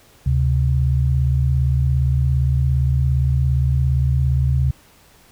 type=tone pair together; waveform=sine; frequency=73.41 / 130.81 Hz; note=D2 / C3; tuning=0 / 0 cents; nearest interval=minor seventh; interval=1000 cents; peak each=-17 dBFS; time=0.26-4.71 s; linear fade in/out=5 ms; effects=pink hiss -51 dBFS RMS until 5.31 s